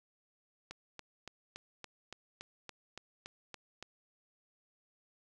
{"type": "click train", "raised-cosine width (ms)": 0.2, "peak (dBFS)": -27, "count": 12, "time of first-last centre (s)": [0.71, 3.826], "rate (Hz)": 3.53, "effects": []}